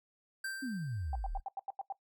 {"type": "tone with exponential decay", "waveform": "square", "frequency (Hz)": 1568, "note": "G6", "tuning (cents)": 0, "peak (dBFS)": -36, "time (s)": [0.44, 1.41], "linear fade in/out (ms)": 5, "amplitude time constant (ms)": 210}
{"type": "exponential sweep", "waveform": "sine", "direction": "down", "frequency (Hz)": [282.3, 30.66], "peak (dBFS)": -35, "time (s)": [0.62, 1.4], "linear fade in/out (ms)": 10}
{"type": "tone bursts", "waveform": "sine", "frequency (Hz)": 784, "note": "G5", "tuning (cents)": 0, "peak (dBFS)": -35, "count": 8, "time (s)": [1.13, 1.924], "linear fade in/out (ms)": 2, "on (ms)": 24, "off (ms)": 86}
{"effects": ["noise-tail reverb RT60 0.1 s tail -18 dB re dry"]}